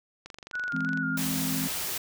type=click train; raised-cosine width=0.2 ms; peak=-25 dBFS; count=18; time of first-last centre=0.26-0.974 s; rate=23.8 Hz
type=tone with vibrato; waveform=sine; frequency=1442 Hz; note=F#6; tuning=45 cents flat; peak=-29 dBFS; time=0.53-1.18 s; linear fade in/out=20 ms; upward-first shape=square; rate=3 Hz; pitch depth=35 cents each way
type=chord; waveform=sine; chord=E augmented; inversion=none; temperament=equal; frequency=164.81 / 207.7 / 261.6 Hz; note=E3 / G#3 / B#3; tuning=0 / 0 / 0 cents; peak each=-33 / -36 / -31 dBFS; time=0.73-1.68 s; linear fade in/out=10 ms
type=noise; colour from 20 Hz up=white; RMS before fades=-32 dBFS; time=1.17-1.98 s; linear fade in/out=5 ms
effects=none